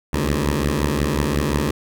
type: beating tone pair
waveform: 10% pulse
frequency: 70 / 75.6 Hz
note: C#2 / D#2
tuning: +18 / -49 cents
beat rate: 5.6 Hz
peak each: -13 / -13 dBFS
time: 0.13-1.71 s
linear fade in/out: 5 ms
effects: none